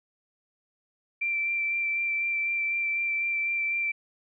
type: tone with vibrato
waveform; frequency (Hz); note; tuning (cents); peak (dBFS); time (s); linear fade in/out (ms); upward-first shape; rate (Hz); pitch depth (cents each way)
sine; 2349; D7; 0; -25; 1.21-3.92; 10; sine; 4; 14
effects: none